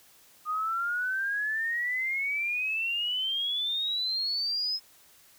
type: exponential sweep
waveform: sine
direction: up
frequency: 1223 to 5170 Hz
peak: -27 dBFS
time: 0.45-4.8 s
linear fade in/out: 50 ms
effects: white hiss -58 dBFS RMS until 5.38 s